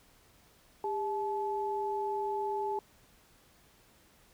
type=tone pair together; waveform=sine; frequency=402.1 / 862.9 Hz; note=G4 / A5; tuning=+44 / -34 cents; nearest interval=octave + minor second; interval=1322 cents; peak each=-34 / -33 dBFS; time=0.84-2.79 s; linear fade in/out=2 ms; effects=pink hiss -63 dBFS RMS until 4.33 s